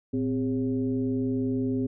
sine tone with frequency modulation, 258.9 Hz, C4, 18 cents flat, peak -24 dBFS, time 0.13-1.87 s, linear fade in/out 10 ms, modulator 146 Hz, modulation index 0.84, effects none

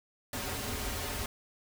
pink noise with comb filter, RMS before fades -36 dBFS, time 0.33-1.26 s, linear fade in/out 2 ms, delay 6 ms, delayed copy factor -0.85, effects none

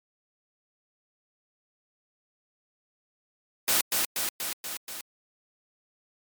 white noise with echo, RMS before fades -23 dBFS, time 3.68-3.81 s, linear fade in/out 2 ms, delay 240 ms, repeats 5, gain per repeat -3 dB, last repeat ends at 5.01 s, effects high-pass 150 Hz 12 dB/octave + MP3 96 kbps

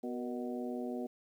harmonic tone with a mistuned harmonic, 123.47 Hz, B2, in tune, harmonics 2 / 3 / 4 / 5 / 6, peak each -38 / -42 / -44 / -46 / -48 dBFS, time 0.03-1.07 s, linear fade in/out 10 ms, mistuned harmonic 4, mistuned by -64 cents, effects 11-bit

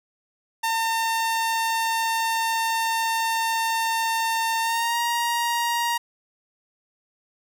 sawtooth tone with pitch glide, 906 to 942.8 Hz, A#5 to A#5, -50 to +19 cents, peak -18 dBFS, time 0.63-5.98 s, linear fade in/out 10 ms, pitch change +69 cents, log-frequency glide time 4.61-4.99 s, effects none

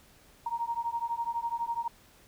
sine beating tone pair, 928 / 940 Hz, A#5 / A#5, -8 / +14 cents, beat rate 12 Hz, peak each -33 / -33 dBFS, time 0.46-1.88 s, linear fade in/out 5 ms, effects pink hiss -59 dBFS RMS until 2.27 s

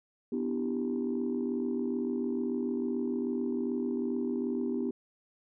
sine chord, E minor seventh, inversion second, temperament equal, 246.9 / 293.7 / 329.6 / 392 Hz, B3 / D4 / E4 / G4, 0 / 0 / 0 / 0 cents, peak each -31 / -37 / -37 / -34 dBFS, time 0.32-4.91 s, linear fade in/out 5 ms, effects tanh soft clip ceiling -22 dBFS

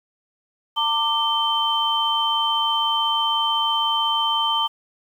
sine tone cluster, 904 / 1180 / 3103 Hz, A5 / D6 / G7, +47 / +8 / -18 cents, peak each -23 / -25 / -21 dBFS, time 0.76-4.68 s, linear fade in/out 20 ms, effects 8-bit

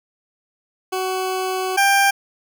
20% pulse tone pair in turn, 374.2 / 792.9 Hz, F#4 / G5, +20 / +20 cents, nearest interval octave + minor second, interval 1300 cents, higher second, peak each -16 / -8 dBFS, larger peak second, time 0.92-1.77 / 1.77-2.11 s, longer first, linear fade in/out 10 ms, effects none

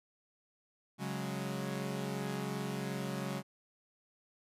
sawtooth chord, C# suspended fourth, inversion none, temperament equal, 138.59 / 185 / 207.7 Hz, C#3 / F#3 / G#3, 0 / 0 / 0 cents, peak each -36 / -36 / -37 dBFS, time 0.98-3.43 s, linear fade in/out 50 ms, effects resampled to 32000 Hz

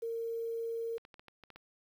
sine tone, 459.2 Hz, A#4, 26 cents flat, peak -34 dBFS, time 0.02-0.98 s, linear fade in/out 10 ms
clicks, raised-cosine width 0.3 ms, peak -36 dBFS, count 8, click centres 0.981 / 1.051 / 1.142 / 1.195 / 1.283 / 1.437 / 1.503 / 1.56 s
effects 10-bit

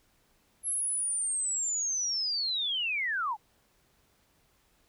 sine linear sweep, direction down, 11175 to 786 Hz, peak -28 dBFS, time 0.63-3.37 s, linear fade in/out 50 ms, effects pink hiss -68 dBFS RMS until 4.88 s

